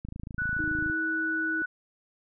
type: click train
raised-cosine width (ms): 5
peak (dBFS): -25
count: 24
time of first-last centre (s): 0.05-0.899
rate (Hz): 27.1
type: tone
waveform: sine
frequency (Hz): 1480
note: F#6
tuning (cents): 0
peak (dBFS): -27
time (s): 0.38-1.66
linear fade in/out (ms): 10
type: tone with pitch glide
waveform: sine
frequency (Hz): 311.1 to 320.8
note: D#4 to E4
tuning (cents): 0 to -47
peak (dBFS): -32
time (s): 0.59-1.62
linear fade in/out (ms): 0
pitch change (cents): +53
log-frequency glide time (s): 0.82-0.96
effects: none